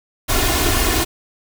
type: noise with comb filter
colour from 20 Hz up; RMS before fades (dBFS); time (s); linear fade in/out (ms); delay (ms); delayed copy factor
pink; -17; 0.28-1.05; 20; 2.8; +0.75
effects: none